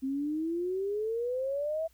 sine exponential sweep, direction up, 261.6 to 659.3 Hz, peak -29 dBFS, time 0.02-1.88 s, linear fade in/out 20 ms, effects added 60 Hz sine -63 dBFS peak until 1.93 s + white hiss -68 dBFS RMS until 1.93 s

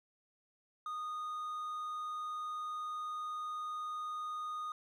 triangle tone, 1234 Hz, D#6, 15 cents flat, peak -36 dBFS, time 0.86-4.72 s, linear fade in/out 2 ms, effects none

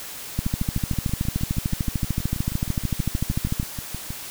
two click trains, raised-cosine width 5 ms, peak -18 / -10 dBFS, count 24 / 44, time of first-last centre 0.46-4.105 / 0.39-3.599 s, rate 6.31 / 13.4 Hz, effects white hiss -36 dBFS RMS until 4.3 s

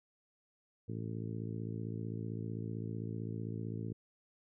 harmonic tone, 55.6 Hz, A1, 19 cents sharp, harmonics 2 / 3 / 4 / 5 / 6 / 7 / 8, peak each -40 / -44 / -46 / -48 / -50 / -51 / -52 dBFS, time 0.88-3.93 s, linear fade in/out 10 ms, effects none

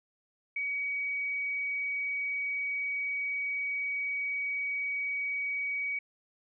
sine tone, 2262 Hz, C#7, 34 cents sharp, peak -30 dBFS, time 0.56-5.99 s, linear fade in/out 5 ms, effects none

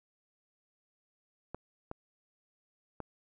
clicks, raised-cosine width 1 ms, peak -25 dBFS, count 3, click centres 1.546 / 1.914 / 3.003 s, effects none

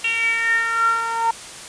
10% pulse tone with band-pass filter sweep, 458.1 Hz, A#4, 30 cents flat, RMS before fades -20 dBFS, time 0.04-1.31 s, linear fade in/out 5 ms, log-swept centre 2800 to 930 Hz, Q 9, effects white hiss -36 dBFS RMS until 1.68 s + resampled to 22050 Hz

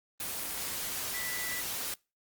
sine tone in noise, 1975.5 Hz, B6, in tune, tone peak -38 dBFS, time 1.14-1.61 s, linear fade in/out 2 ms, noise white, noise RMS -36 dBFS, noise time 0.2-1.94 s, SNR -5 dB, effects noise-tail reverb RT60 0.3 s tail -26 dB re dry + Opus 24 kbps

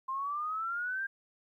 sine exponential sweep, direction up, 1046.5 to 1609 Hz, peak -32 dBFS, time 0.08-1.07 s, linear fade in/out 10 ms, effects 12-bit

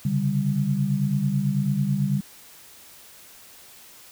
sine tone cluster, 135.4 / 144.5 / 197.2 Hz, C#3 / D3 / G3, -40 / -28 / +11 cents, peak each -27 / -24 / -24 dBFS, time 0.05-2.21 s, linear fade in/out 5 ms, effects white hiss -48 dBFS RMS until 4.11 s

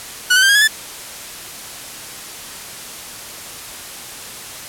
sawtooth tone with pitch steps, 1470 / 1521.8 / 1575.5 / 1631.1 / 1688.6 / 1748.1 Hz, F#6 / F#6 / G6 / G#6 / G#6 / A6, -12 / +48 / +8 / -32 / +28 / -12 cents, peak -6 dBFS, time 0.3-0.678 s, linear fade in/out 10 ms, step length 63 ms, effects white hiss -32 dBFS RMS until 4.68 s + low-pass 12000 Hz 12 dB/octave

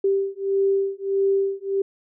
sine beating tone pair, 391.3 / 392.9 Hz, G4 / G4, -3 / +4 cents, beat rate 1.6 Hz, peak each -22 dBFS, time 0.04-1.82 s, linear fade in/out 5 ms, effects none

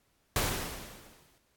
pink noise with exponential decay, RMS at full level -27 dBFS, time 0.36-1.38 s, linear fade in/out 1 ms, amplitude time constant 220 ms, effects pink hiss -72 dBFS RMS until 1.56 s + AAC 64 kbps

